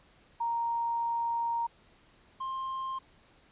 sine / triangle tone pair in turn, 932.3 / 1056.6 Hz, A#5 / C6, 0 / +17 cents, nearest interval major second, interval 217 cents, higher second, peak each -28 / -31 dBFS, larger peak first, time 0.4-1.67 / 2.4-2.99 s, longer first, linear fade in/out 10 ms, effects pink hiss -62 dBFS RMS until 3.51 s + resampled to 8000 Hz

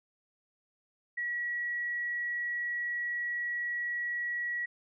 sine tone, 1924 Hz, B6, 46 cents flat, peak -31 dBFS, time 1.17-4.66 s, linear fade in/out 10 ms, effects none

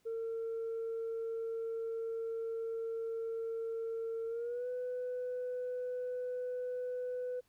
sine tone with pitch glide, 454.6 to 498.6 Hz, A#4 to B4, -43 to +16 cents, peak -34 dBFS, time 0.05-7.41 s, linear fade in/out 20 ms, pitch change +159 cents, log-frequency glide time 4.27-4.68 s, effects tanh soft clip ceiling -33 dBFS + pink hiss -74 dBFS RMS until 7.48 s

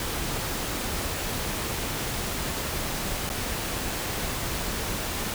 pink noise with dropouts, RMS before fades -30 dBFS, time 0-5.34 s, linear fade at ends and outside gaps 1 ms, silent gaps 3.292-3.3 s, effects none

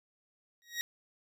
20% pulse tone with exponential growth, 1892 Hz, A#6, 25 cents sharp, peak -24 dBFS, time 0.62-0.81 s, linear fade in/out 0 ms, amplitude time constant 41 ms, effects none

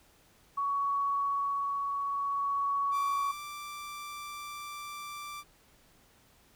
sine tone with tremolo, 1121 Hz, C#6, 19 cents sharp, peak -27 dBFS, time 0.57-3.32 s, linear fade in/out 10 ms, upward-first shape sine, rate 0.55 Hz, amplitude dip 30%
sawtooth tone, 1174.7 Hz, D6, in tune, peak -36 dBFS, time 2.91-5.44 s, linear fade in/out 50 ms
effects pink hiss -63 dBFS RMS until 6.55 s

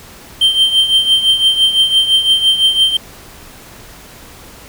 triangle tone with tremolo, 3136 Hz, G7, in tune, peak -4 dBFS, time 0.41-2.97 s, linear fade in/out 5 ms, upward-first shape triangle, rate 5.9 Hz, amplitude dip 75%, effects pink hiss -37 dBFS RMS until 4.68 s

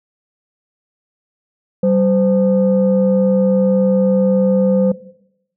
sine tone pair together, 192.7 / 514.4 Hz, G3 / C5, -29 / -30 cents, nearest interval octave + perfect fourth, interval 1699 cents, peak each -13 dBFS, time 1.83-4.92 s, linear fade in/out 5 ms, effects noise-tail reverb RT60 0.8 s tail -17 dB re dry + tanh soft clip ceiling -5 dBFS

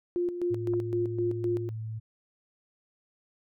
sine tone with tremolo, 351.5 Hz, F4, 11 cents sharp, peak -25 dBFS, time 0.16-1.69 s, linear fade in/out 0 ms, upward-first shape square, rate 3.9 Hz, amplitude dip 60%
sine tone, 110.5 Hz, A2, 8 cents sharp, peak -33 dBFS, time 0.5-2 s, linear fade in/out 20 ms
clicks, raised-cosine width 1 ms, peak -29 dBFS, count 2, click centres 0.736 / 0.739 s
effects none

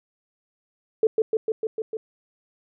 sine tone with echo, 440 Hz, A4, in tune, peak -14 dBFS, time 1.03-1.07 s, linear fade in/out 2 ms, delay 150 ms, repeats 6, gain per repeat -2 dB, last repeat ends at 1.97 s, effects none

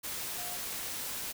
sine tone in noise, 713 Hz, F5, 36 cents sharp, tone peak -45 dBFS, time 0.37-0.58 s, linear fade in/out 20 ms, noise white, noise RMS -38 dBFS, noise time 0.03-1.33 s, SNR -10 dB, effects none

